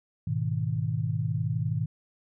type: tone cluster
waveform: sine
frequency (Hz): 105.7 / 125 / 157.4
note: G#2 / B2 / D#3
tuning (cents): +31 / +21 / +20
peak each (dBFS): -30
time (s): 0.27-1.86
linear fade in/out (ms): 5
effects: none